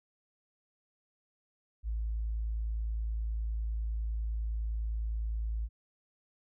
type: tone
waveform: sine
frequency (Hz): 54.9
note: A1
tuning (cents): -3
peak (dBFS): -30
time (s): 1.83-5.69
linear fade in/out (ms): 50
effects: tanh soft clip ceiling -26 dBFS